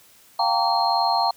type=tone cluster; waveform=sine; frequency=697 / 780 / 918 / 1143 / 4218 Hz; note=F5 / G5 / A#5 / D6 / C8; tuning=-4 / -9 / -27 / -47 / +13 cents; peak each=-24 / -24 / -22 / -28 / -26 dBFS; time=0.39-1.31 s; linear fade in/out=5 ms; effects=white hiss -53 dBFS RMS until 1.36 s